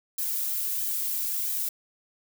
violet noise with flanger, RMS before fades -29 dBFS, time 0.18-1.69 s, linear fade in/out 5 ms, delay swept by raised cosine 1.4 to 2.7 ms, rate 1.5 Hz, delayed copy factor -0.55, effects none

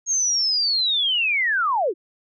sine linear sweep, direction down, 6580 to 308.9 Hz, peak -18 dBFS, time 0.06-1.94 s, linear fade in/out 50 ms, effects none

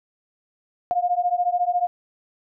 sine beating tone pair, 704 / 718 Hz, F5 / F5, +14 / +48 cents, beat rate 14 Hz, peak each -22 dBFS, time 0.91-1.87 s, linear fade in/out 0 ms, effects none

